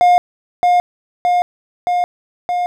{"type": "tone with echo", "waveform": "triangle", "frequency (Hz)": 712, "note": "F5", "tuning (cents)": 33, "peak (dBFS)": -5, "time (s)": [0.01, 0.18], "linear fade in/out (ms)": 0, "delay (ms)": 620, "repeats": 4, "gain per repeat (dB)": -2, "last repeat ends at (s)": 2.66, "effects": []}